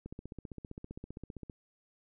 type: click train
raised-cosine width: 3 ms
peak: -30 dBFS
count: 23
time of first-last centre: 0.06-1.498 s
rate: 15.3 Hz
effects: none